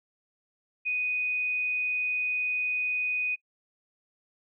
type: tone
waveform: sine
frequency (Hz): 2489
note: D#7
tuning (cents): 0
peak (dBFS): -26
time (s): 0.85-3.36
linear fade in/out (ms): 20
effects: noise-tail reverb RT60 0.1 s tail -23 dB re dry